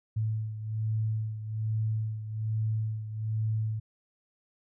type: beating tone pair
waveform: sine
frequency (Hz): 109.2 / 110.4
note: A2 / A2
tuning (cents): -13 / +6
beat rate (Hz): 1.2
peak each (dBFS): -29 / -35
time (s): 0.16-3.8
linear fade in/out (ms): 10
effects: none